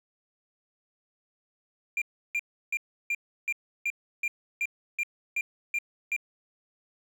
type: tone bursts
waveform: triangle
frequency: 2389 Hz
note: D7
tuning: 29 cents sharp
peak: -24 dBFS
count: 12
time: 1.97-6.164 s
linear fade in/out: 2 ms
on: 47 ms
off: 330 ms
effects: none